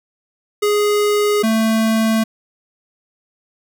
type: tone pair in turn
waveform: square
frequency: 415.3 / 222.2 Hz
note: G#4 / A3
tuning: 0 / +17 cents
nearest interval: major seventh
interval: 1083 cents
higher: first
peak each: -14 dBFS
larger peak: neither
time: 0.62-1.43 / 1.43-2.24 s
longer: neither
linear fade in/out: 10 ms
effects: none